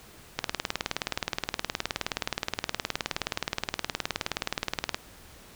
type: click train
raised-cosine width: 0.2 ms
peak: -9 dBFS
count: 88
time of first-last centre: 0.39-4.945 s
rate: 19.1 Hz
effects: pink hiss -51 dBFS RMS until 5.55 s